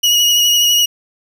30% pulse tone with vibrato, 2900 Hz, F#7, 35 cents flat, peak -7 dBFS, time 0.03-0.86 s, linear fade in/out 10 ms, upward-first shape sine, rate 12 Hz, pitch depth 24 cents each way, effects none

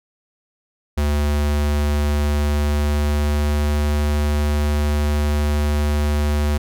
square tone with pitch glide, 73.42 to 73.93 Hz, D2 to D2, 0 to +12 cents, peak -17 dBFS, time 0.97-6.58 s, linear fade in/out 10 ms, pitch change +12 cents, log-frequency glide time 2.48-3.77 s, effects none

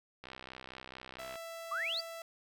click train, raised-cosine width 0.3 ms, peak -30 dBFS, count 73, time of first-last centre 0.24-1.356 s, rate 64.5 Hz
sawtooth tone, 663 Hz, E5, 10 cents sharp, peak -39 dBFS, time 1.19-2.22 s, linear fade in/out 2 ms
sine exponential sweep, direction up, 1100 to 4932 Hz, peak -33 dBFS, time 1.71-2.01 s, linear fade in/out 10 ms
effects none

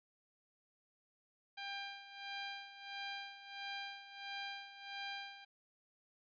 10% pulse tone with tremolo, 796 Hz, G5, 26 cents sharp, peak -33 dBFS, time 1.57-5.45 s, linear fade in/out 10 ms, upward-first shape sine, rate 1.5 Hz, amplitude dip 75%, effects resampled to 11025 Hz

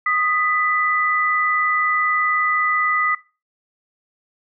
sine tone pair together, 1242.6 / 1984 Hz, D#6 / B6, -3 / +7 cents, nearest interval minor sixth, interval 810 cents, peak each -19 dBFS, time 0.06-3.15 s, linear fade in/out 5 ms, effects noise-tail reverb RT60 0.3 s tail -19 dB re dry

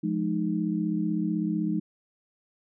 sine tone cluster, 175.1 / 211 / 309.6 Hz, F3 / G#3 / D#4, +5 / +28 / -9 cents, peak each -29 dBFS, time 0.03-1.8 s, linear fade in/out 10 ms, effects none

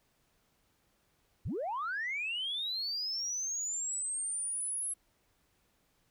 sine linear sweep, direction up, 50.9 to 10920 Hz, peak -32 dBFS, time 1.45-4.94 s, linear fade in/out 10 ms, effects tanh soft clip ceiling -29 dBFS + pink hiss -73 dBFS RMS until 6.1 s

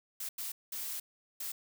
blue noise bursts at uneven times, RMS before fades -39 dBFS, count 4, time 0.2-0.29 / 0.38-0.52 / 0.72-1 / 1.4-1.52 s, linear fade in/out 5 ms, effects none

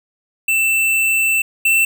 square tone pair in turn, 2667 / 2680 Hz, E7 / E7, +20 / +28 cents, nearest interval unison, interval 8 cents, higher second, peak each -14 / -12 dBFS, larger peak second, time 0.48-1.42 / 1.65-1.85 s, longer first, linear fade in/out 5 ms, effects none

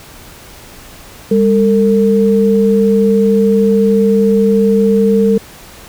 sine tone pair together, 201.2 / 451.7 Hz, G3 / A4, +45 / +45 cents, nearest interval octave + major second, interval 1400 cents, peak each -10 dBFS, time 1.31-5.38 s, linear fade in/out 5 ms, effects pink hiss -36 dBFS RMS until 5.88 s

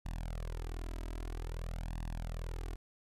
sawtooth tone with flanger, 41.2 Hz, E1, in tune, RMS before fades -40 dBFS, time 0.05-2.76 s, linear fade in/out 10 ms, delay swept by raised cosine 1.1 to 3.1 ms, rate 0.51 Hz, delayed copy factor +0.95, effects resampled to 32000 Hz

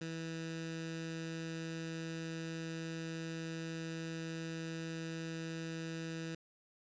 15% pulse tone with notch filter, 163.4 Hz, E3, 15 cents flat, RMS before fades -42 dBFS, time 0.01-6.35 s, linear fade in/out 5 ms, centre 740 Hz, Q 0.94, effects resampled to 16000 Hz + 10-bit

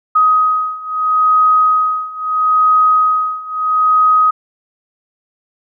sine beating tone pair, 1257 / 1257.76 Hz, D#6 / D#6, +17 / +18 cents, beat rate 0.76 Hz, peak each -14 / -12 dBFS, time 0.15-4.31 s, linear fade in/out 10 ms, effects none

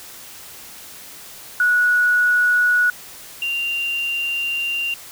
sine tone pair in turn, 1465 / 2779 Hz, F#6 / F7, -18 / -9 cents, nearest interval major seventh, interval 1109 cents, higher second, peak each -13 / -20 dBFS, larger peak first, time 1.6-2.9 / 3.42-4.94 s, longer second, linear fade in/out 2 ms, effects white hiss -39 dBFS RMS until 5.11 s

